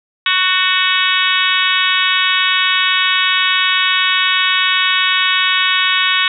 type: harmonic tone with a mistuned harmonic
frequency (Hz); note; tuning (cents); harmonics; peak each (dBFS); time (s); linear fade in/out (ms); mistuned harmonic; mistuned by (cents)
371.9; F#4; +9; 3 / 4 / 5 / 6 / 7 / 8 / 9 / 10; -20 / -20 / -20 / -20 / -20 / -20 / -20 / -20; 0.26-6.28; 2; 5; -25
effects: none